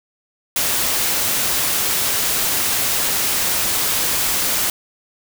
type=noise; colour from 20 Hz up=white; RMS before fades=-19 dBFS; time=0.56-4.7 s; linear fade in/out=2 ms; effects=none